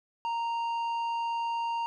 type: tone with tanh clipping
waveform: sine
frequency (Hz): 929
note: A#5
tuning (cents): -6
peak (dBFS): -30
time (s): 0.25-1.86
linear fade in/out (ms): 0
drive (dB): 8
effects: none